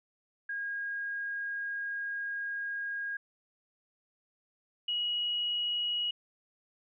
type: tone pair in turn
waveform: sine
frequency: 1631 / 2906 Hz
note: G#6 / F#7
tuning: -32 / -32 cents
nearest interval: minor seventh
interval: 1000 cents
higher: second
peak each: -33 / -29 dBFS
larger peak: second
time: 0.49-3.17 / 4.88-6.11 s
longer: first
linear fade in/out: 5 ms
effects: none